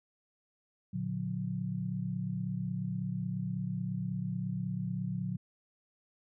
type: chord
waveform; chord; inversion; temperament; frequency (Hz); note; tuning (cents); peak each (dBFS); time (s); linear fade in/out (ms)
sine; Bb augmented; none; just; 116.54 / 145.68 / 182.1; Bb2 / D3 / F#3; 0 / -14 / -27; -38 / -38 / -35; 0.93-5.37; 10
effects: none